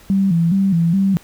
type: tone with vibrato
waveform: sine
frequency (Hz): 180.6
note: F#3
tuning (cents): -42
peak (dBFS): -12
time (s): 0.1-1.17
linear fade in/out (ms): 0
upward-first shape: square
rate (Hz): 2.4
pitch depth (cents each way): 130
effects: pink hiss -46 dBFS RMS until 1.23 s